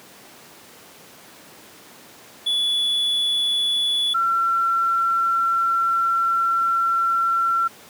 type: tone pair in turn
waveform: triangle / sine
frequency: 3427 / 1355.7 Hz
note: A7 / E6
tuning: -46 / +48 cents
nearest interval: octave + major third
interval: 1606 cents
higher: first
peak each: -17 / -17 dBFS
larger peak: neither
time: 2.46-4.14 / 4.14-7.68 s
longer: second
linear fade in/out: 10 ms
effects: pink hiss -45 dBFS RMS until 7.89 s + high-pass 200 Hz 12 dB/octave